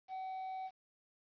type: tone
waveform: triangle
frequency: 756 Hz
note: F#5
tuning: 37 cents sharp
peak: -38 dBFS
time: 0.08-0.71 s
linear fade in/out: 50 ms
effects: resampled to 11025 Hz + 11-bit